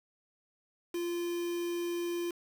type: tone with quantisation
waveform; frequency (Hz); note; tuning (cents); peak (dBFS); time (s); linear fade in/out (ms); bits
triangle; 345.9; F4; -17; -30; 0.94-2.31; 5; 7
effects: none